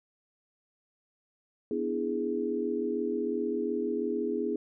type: chord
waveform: sine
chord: E dominant seventh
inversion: second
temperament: equal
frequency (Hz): 246.9 / 293.7 / 329.6 / 415.3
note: B3 / D4 / E4 / G#4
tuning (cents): 0 / 0 / 0 / 0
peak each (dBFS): -34 / -37 / -34 / -31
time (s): 1.71-4.56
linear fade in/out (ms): 2
effects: none